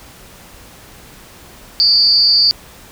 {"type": "tone with amplitude modulation", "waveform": "sine", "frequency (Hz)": 4646, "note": "D8", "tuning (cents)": -20, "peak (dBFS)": -4, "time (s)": [1.8, 2.51], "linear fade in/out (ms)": 0, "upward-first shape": "sine", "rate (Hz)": 247, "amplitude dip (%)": 95, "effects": ["pink hiss -40 dBFS RMS until 2.91 s"]}